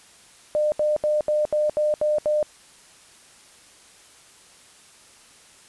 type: tone bursts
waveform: sine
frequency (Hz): 603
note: D5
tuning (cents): +46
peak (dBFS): -18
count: 8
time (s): 0.55-2.428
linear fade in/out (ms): 0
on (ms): 170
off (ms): 74
effects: white hiss -51 dBFS RMS until 5.68 s + resampled to 24000 Hz